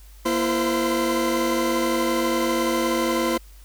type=tone cluster; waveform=40% pulse; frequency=236.8 / 336.5 / 519 / 1026 Hz; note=A#3 / E4 / C5 / C6; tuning=+27 / +36 / -14 / -34 cents; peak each=-26 / -23 / -25 / -28 dBFS; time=0.25-3.38 s; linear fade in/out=10 ms; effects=added 50 Hz sine -43 dBFS peak until 3.64 s + white hiss -54 dBFS RMS until 3.64 s